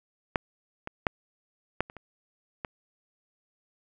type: clicks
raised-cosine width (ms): 0.5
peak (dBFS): -9 / -20 / -8 / -10 / -29 / -29 / -18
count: 7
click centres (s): 0.358 / 0.874 / 1.068 / 1.806 / 1.899 / 1.967 / 2.648
effects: none